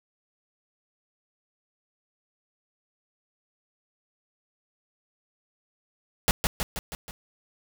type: noise with echo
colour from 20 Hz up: pink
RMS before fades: -20 dBFS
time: 6.28-6.31 s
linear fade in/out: 0 ms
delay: 160 ms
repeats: 5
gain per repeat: -4 dB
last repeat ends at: 7.11 s
effects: none